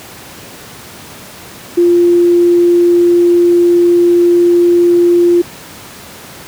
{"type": "tone", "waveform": "sine", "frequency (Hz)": 347.9, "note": "F4", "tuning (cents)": -7, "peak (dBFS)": -5, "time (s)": [1.77, 5.42], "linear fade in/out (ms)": 10, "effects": ["pink hiss -32 dBFS RMS until 6.47 s", "high-pass 100 Hz 12 dB/octave"]}